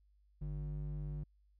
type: ring-modulated tone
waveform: triangle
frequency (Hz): 100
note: G2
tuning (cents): +35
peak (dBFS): -33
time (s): 0.41-1.24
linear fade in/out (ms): 10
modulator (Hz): 49
effects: added 50 Hz sine -66 dBFS peak until 1.59 s